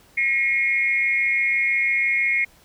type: tone with amplitude modulation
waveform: sine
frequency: 2161 Hz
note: C#7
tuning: 45 cents flat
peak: -14 dBFS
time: 0.17-2.45 s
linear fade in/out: 10 ms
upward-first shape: sine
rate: 254 Hz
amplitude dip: 80%
effects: pink hiss -54 dBFS RMS until 2.64 s